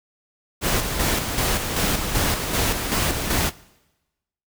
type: noise with tremolo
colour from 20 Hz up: pink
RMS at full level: -21 dBFS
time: 0.61-3.52 s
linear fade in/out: 50 ms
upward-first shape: square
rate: 2.6 Hz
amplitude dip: 45%
effects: noise-tail reverb RT60 1.0 s tail -21 dB re dry